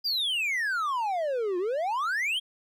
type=exponential two-way sweep; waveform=triangle; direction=down then up; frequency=4946 to 345.3 to 3323 Hz; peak=-24 dBFS; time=0.04-2.4 s; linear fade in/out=20 ms; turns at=1.58 s; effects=none